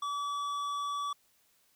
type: tone with tanh clipping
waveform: sine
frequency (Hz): 1147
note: D6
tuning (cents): -41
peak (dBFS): -34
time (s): 0.02-1.13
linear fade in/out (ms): 5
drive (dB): 12
effects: white hiss -69 dBFS RMS until 1.75 s